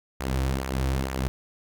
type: tone with flanger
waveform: sawtooth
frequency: 66.1 Hz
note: C2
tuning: 18 cents sharp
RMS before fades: -27 dBFS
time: 0.2-1.28 s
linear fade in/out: 0 ms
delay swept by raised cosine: 0.22 to 5.02 ms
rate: 2.2 Hz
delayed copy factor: -0.55
effects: none